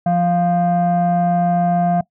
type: tone pair together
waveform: sine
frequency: 174.52 / 698.5 Hz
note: F3 / F5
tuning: -1 / 0 cents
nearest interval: 2 octaves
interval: 2401 cents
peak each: -14 dBFS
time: 0.06-2.01 s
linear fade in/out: 5 ms
effects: noise-tail reverb RT60 0.1 s tail -21 dB re dry + tanh soft clip ceiling -10 dBFS